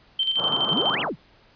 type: tone with tremolo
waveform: sine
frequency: 3117 Hz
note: G7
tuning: 11 cents flat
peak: -19 dBFS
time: 0.19-0.95 s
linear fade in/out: 5 ms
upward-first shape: square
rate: 12 Hz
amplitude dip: 55%
type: band-pass noise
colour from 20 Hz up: white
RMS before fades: -30 dBFS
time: 0.36-1.1 s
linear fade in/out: 50 ms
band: 120 to 1300 Hz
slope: 48 dB/octave
type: exponential two-way sweep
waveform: sine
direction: up then down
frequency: 110 to 3322 to 110 Hz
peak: -25 dBFS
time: 0.69-1.16 s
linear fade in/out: 50 ms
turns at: 1.01 s
effects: pink hiss -56 dBFS RMS until 1.55 s + resampled to 11025 Hz